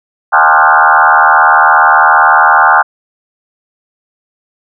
sine tone with frequency modulation, 1131 Hz, C#6, 34 cents sharp, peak -3 dBFS, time 0.32-2.83 s, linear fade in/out 20 ms, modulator 77.5 Hz, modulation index 5.2, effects none

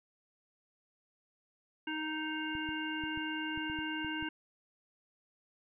harmonic tone, 311.1 Hz, D#4, in tune, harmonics 1 / 3 / 5 / 7 / 9, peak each -38 / -44 / -40 / -47 / -42 dBFS, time 1.87-4.29 s, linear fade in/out 5 ms
clicks, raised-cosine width 5 ms, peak -35 dBFS, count 9, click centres 2.552 / 2.69 / 3.038 / 3.175 / 3.576 / 3.699 / 3.789 / 4.047 / 4.226 s
effects none

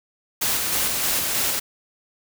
white noise with tremolo, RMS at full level -22 dBFS, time 0.41-1.6 s, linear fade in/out 10 ms, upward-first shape square, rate 3.2 Hz, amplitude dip 25%, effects none

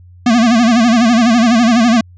square tone with vibrato, 233.1 Hz, A#3, in tune, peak -8 dBFS, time 0.26-2.01 s, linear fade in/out 5 ms, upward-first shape sine, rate 12 Hz, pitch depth 110 cents each way, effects added 89 Hz sine -37 dBFS peak until 2.17 s + resampled to 16000 Hz

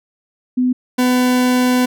sine / 40% pulse tone pair in turn, 251.5 / 250.5 Hz, B3 / B3, +32 / +25 cents, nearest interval unison, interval 7 cents, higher first, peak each -12 / -11 dBFS, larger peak second, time 0.57-0.73 / 0.98-1.86 s, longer second, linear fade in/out 10 ms, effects none

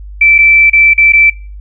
sine tone with dropouts, 2328 Hz, D7, 16 cents flat, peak -3 dBFS, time 0.21-1.3 s, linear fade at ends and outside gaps 5 ms, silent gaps 0.382-0.386 / 0.699-0.731 / 0.936-0.978 / 1.123-1.133 s, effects noise-tail reverb RT60 0.4 s tail -23 dB re dry + added 50 Hz sine -25 dBFS peak until 1.6 s

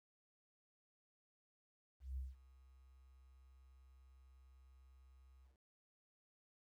sine tone with ADSR envelope, 65.41 Hz, C2, in tune, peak -40 dBFS, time 2-5.58 s, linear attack 170 ms, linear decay 180 ms, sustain -22 dB, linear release 140 ms, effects 13-bit

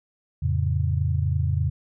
sine chord, F augmented, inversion none, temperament equal with one note detuned, 86.65 / 110 / 138.59 Hz, F2 / A2 / C#3, -13 / 0 / 0 cents, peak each -23 / -27 / -25 dBFS, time 0.42-1.7 s, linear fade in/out 10 ms, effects none

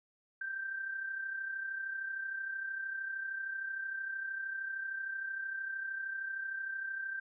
sine tone with amplitude modulation, 1568 Hz, G6, in tune, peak -34 dBFS, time 0.41-7.2 s, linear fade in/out 5 ms, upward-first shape sine, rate 33.1 Hz, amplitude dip 50%, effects none

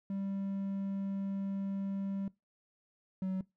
triangle tone pair in turn, 196 / 188.39 Hz, G3 / F#3, 0 / +31 cents, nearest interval minor second, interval 69 cents, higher first, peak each -32 / -30 dBFS, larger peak second, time 0.1-2.28 / 3.22-3.41 s, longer first, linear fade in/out 2 ms, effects noise-tail reverb RT60 0.2 s tail -21 dB re dry

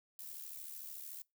violet noise with amplitude modulation, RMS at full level -45 dBFS, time 0.19-1.22 s, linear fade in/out 2 ms, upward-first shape sine, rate 73.5 Hz, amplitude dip 60%, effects noise-tail reverb RT60 0.2 s tail -23 dB re dry

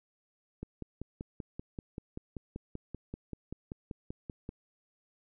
click train, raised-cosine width 3 ms, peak -26 dBFS, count 21, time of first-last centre 0.63-4.491 s, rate 5.18 Hz, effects none

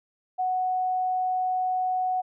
sine tone, 740 Hz, F#5, in tune, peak -23 dBFS, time 0.38-2.22 s, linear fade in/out 20 ms, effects none

